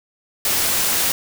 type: noise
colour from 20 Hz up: white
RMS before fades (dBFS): -19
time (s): 0.45-1.12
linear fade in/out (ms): 2
effects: none